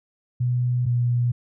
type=tone pair in turn; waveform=sine; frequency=123.47 / 121.28 Hz; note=B2 / B2; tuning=0 / -31 cents; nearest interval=unison; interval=31 cents; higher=first; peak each=-19 / -18 dBFS; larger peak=second; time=0.4-0.86 / 0.86-1.32 s; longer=neither; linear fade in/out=10 ms; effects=none